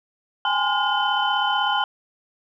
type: tone cluster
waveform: sine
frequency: 808 / 844 / 1031 / 1425 / 3047 Hz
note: G#5 / G#5 / C6 / F6 / G7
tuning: -48 / +28 / -26 / +34 / -50 cents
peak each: -25 dBFS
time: 0.45-1.84 s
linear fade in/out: 2 ms
effects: tanh soft clip ceiling -8 dBFS